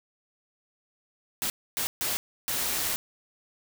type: noise bursts at uneven times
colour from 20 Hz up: white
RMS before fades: -29 dBFS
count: 4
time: 1.42-1.5 / 1.77-1.87 / 2.01-2.17 / 2.48-2.96 s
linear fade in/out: 0 ms
effects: none